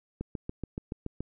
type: click train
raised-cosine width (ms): 3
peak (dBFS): -21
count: 8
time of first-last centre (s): 0.21-1.206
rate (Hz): 7.03
effects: none